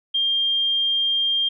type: tone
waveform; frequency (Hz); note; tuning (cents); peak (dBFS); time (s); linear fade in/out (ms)
sine; 3200; G7; +35; -18; 0.14-1.49; 10
effects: none